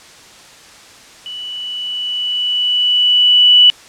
sine tone with level ramp, 2960 Hz, F#7, in tune, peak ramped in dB -25 to -3 dBFS, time 1.26-3.7 s, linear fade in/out 0 ms, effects white hiss -40 dBFS RMS until 3.88 s + low-pass 7000 Hz 12 dB/octave

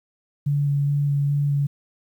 sine tone with vibrato, 142.9 Hz, D3, 47 cents flat, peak -18 dBFS, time 0.46-1.67 s, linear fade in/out 10 ms, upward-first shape square, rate 2.4 Hz, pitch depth 10 cents each way, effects 9-bit

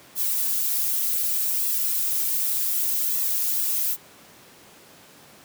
violet noise with flanger, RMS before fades -24 dBFS, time 0.15-3.97 s, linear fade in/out 50 ms, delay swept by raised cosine 1.3 to 7.3 ms, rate 0.66 Hz, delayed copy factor -0.8, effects pink hiss -49 dBFS RMS until 5.44 s + high-pass 150 Hz 12 dB/octave

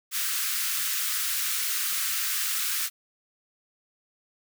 white high-pass noise, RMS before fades -28 dBFS, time 0.11-2.9 s, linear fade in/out 50 ms, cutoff 1200 Hz, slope 48 dB/octave, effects none

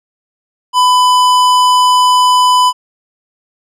sine tone with hard clipping, 1000 Hz, B5, 21 cents sharp, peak -8 dBFS, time 0.73-2.73 s, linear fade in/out 50 ms, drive 15 dB, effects none

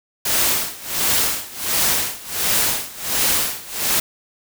white noise with tremolo, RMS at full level -17 dBFS, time 0.25-4 s, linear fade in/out 5 ms, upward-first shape sine, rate 1.4 Hz, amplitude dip 90%, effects none

